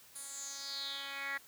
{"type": "tone with band-pass filter sweep", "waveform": "10% pulse", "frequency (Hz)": 277.2, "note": "C#4", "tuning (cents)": 0, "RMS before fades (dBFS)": -42, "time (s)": [0.15, 1.38], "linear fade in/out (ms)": 10, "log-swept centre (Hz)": [10000, 1900], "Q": 5.1, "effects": ["white hiss -59 dBFS RMS until 1.47 s", "high-pass 60 Hz 12 dB/octave"]}